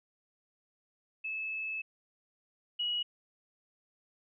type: tone pair in turn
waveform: sine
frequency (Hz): 2606 / 2911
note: E7 / F#7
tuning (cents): -20 / -29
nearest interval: major second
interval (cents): 191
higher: second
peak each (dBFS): -34 / -30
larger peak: second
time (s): 1.24-1.82 / 2.79-3.03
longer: first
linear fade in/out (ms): 10
effects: none